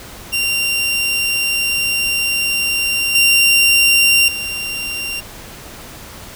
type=tone with level steps; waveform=sawtooth; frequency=2770 Hz; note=F7; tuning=15 cents flat; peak=-12 / -6 / -18 dBFS; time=0.32-5.21 s; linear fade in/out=20 ms; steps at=3.15 / 4.28 s; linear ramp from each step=2 ms; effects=pink hiss -35 dBFS RMS until 6.35 s